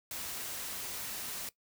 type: noise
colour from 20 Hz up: white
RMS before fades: -40 dBFS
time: 0.11-1.49 s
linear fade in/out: 2 ms
effects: noise-tail reverb RT60 0.1 s tail -18 dB re dry